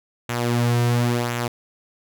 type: tone with flanger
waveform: sawtooth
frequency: 120 Hz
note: B2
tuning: 49 cents flat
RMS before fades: -21 dBFS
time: 0.29-1.48 s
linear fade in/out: 5 ms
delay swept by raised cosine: 0.2 to 3.6 ms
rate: 0.95 Hz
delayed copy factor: -0.55
effects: none